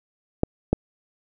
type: clicks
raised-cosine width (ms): 2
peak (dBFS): -5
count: 2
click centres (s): 0.434 / 0.73
effects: none